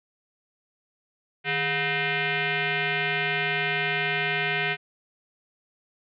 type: tone with frequency modulation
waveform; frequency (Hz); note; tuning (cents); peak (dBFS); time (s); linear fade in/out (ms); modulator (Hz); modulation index
sine; 155.56; D#3; 0; -23; 1.44-4.77; 50; 565; 4.8
effects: none